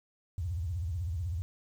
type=tone with vibrato; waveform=sine; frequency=85.3 Hz; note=F2; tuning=40 cents flat; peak=-31 dBFS; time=0.38-1.42 s; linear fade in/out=0 ms; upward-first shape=sine; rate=16 Hz; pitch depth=250 cents each way; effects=10-bit